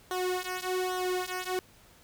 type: tone with flanger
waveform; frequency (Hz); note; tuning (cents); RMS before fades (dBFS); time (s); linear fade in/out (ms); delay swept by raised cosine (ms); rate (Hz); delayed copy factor
sawtooth; 367; F#4; -14; -32; 0.11-1.59; 0; 0.41 to 3.01; 1.2; -0.9
effects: pink hiss -58 dBFS RMS until 2.03 s